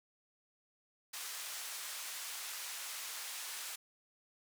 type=band-pass noise; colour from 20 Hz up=white; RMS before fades=-44 dBFS; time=1.13-3.76 s; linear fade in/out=10 ms; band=880 to 11000 Hz; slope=12 dB/octave; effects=none